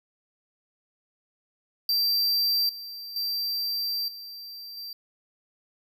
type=tone with level steps; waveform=square; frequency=4699 Hz; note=D8; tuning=in tune; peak=-22 / -37 / -27 / -39 / -36 dBFS; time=1.89-4.93 s; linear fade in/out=2 ms; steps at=2.69 / 3.16 / 4.08 / 4.77 s; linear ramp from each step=2 ms; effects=none